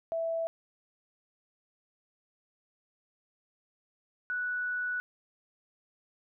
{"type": "tone pair in turn", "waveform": "sine", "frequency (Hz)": [659.3, 1476.9], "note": ["E5", "F#6"], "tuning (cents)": [0, -4], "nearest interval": "octave + major second", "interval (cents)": 1396, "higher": "second", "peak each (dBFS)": [-29, -30], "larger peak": "first", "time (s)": [[0.12, 0.47], [4.3, 5]], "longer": "second", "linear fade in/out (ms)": 0, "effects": []}